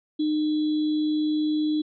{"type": "tone with sample-and-hold", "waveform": "sine", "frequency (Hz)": 305.1, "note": "D#4", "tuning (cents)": -34, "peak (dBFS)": -21, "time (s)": [0.19, 1.82], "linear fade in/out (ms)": 10, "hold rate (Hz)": 3675, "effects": ["resampled to 11025 Hz"]}